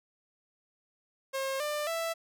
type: tone with pitch steps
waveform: sawtooth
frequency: 537 / 595.8 / 661.1 Hz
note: C5 / D5 / E5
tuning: +45 / +25 / +5 cents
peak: -27 dBFS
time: 1.33-2.14 s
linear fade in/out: 20 ms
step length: 270 ms
effects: none